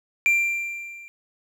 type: tone with level ramp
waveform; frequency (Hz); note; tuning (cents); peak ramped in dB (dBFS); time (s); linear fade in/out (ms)
triangle; 2368; D7; +14; -13 to -39; 0.26-1.08; 0
effects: none